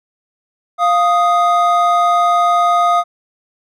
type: tone pair together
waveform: triangle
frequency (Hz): 698.5 / 1244.5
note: F5 / D#6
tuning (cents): 0 / 0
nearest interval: minor seventh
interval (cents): 1000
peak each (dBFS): -11 / -11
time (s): 0.78-3.04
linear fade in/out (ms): 50
effects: none